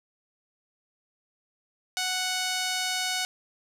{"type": "tone with band-pass filter", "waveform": "sawtooth", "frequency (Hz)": 740, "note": "F#5", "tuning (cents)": 0, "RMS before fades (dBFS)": -29, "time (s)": [1.97, 3.25], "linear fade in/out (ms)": 0, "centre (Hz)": 4900, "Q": 0.81, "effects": []}